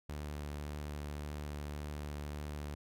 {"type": "tone with vibrato", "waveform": "sawtooth", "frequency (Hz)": 73.8, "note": "D2", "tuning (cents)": 9, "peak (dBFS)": -36, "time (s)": [0.09, 2.75], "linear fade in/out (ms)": 5, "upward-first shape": "sine", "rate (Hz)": 1.8, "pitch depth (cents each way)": 11, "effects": []}